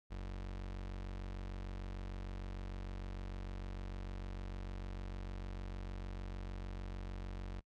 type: tone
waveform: 35% pulse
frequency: 46.63 Hz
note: F#1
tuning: 14 cents sharp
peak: -40 dBFS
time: 0.1-7.61 s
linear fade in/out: 20 ms
effects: noise-tail reverb RT60 0.1 s tail -26 dB re dry + low-pass 5000 Hz 12 dB/octave